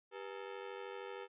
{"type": "ring-modulated tone", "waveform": "sawtooth", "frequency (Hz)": 440, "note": "A4", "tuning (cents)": 0, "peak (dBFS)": -37, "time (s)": [0.11, 1.28], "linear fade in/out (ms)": 50, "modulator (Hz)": 46.5, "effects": ["resampled to 8000 Hz"]}